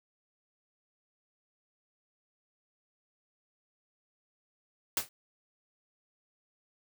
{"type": "noise with exponential decay", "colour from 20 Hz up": "white", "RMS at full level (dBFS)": -25, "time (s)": [4.97, 5.09], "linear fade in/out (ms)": 2, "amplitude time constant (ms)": 26, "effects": []}